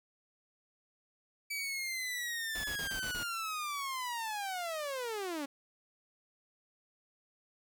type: linear sweep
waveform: sawtooth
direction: down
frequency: 2304 to 270.1 Hz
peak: -32 dBFS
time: 1.5-5.46 s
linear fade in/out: 10 ms
type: noise bursts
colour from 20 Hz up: pink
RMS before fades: -44 dBFS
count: 6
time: 2.55-3.233 s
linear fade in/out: 2 ms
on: 88 ms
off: 31 ms
effects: none